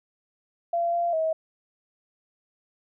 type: tone with pitch steps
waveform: sine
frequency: 684 / 689 / 640 Hz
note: F5 / F5 / D#5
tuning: -36 / -24 / +49 cents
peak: -22 dBFS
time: 0.73-1.33 s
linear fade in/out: 5 ms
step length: 200 ms
effects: none